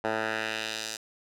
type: tone with band-pass filter sweep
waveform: 10% pulse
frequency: 110 Hz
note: A2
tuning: in tune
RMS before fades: -32 dBFS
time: 0.04-0.97 s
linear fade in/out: 5 ms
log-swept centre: 930 to 6400 Hz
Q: 1.2
effects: none